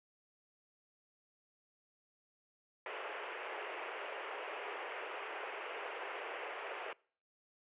pink band-pass noise, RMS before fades -44 dBFS, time 2.86-6.93 s, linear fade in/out 2 ms, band 390 to 2900 Hz, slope 48 dB/octave, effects noise-tail reverb RT60 0.5 s tail -25 dB re dry + resampled to 8000 Hz

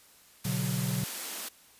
white high-pass noise, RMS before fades -37 dBFS, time 0.44-1.49 s, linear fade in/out 10 ms, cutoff 190 Hz, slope 96 dB/octave
triangle chord, B minor, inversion none, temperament equal with one note detuned, 123.47 / 143.98 / 185 Hz, B2 / D3 / F#3, 0 / -34 / 0 cents, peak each -31 dBFS, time 0.45-1.04 s, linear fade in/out 5 ms
effects white hiss -58 dBFS RMS until 1.79 s + resampled to 32000 Hz

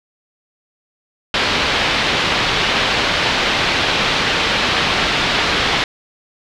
white low-pass noise, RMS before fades -17 dBFS, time 1.34-5.84 s, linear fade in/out 2 ms, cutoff 3900 Hz, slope 24 dB/octave, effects none

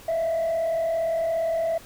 sine tone with frequency modulation, 659.3 Hz, E5, in tune, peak -20 dBFS, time 0.08-1.78 s, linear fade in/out 5 ms, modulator 37.4 Hz, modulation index 0.48, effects tanh soft clip ceiling -20 dBFS + pink hiss -47 dBFS RMS until 1.85 s

